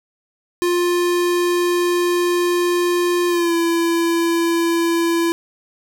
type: tone with pitch glide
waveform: square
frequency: 351.6 to 336.5 Hz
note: F4 to E4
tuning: +12 to +36 cents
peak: -16 dBFS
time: 0.62-5.32 s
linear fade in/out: 0 ms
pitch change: -76 cents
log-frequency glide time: 3.28-3.54 s
effects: none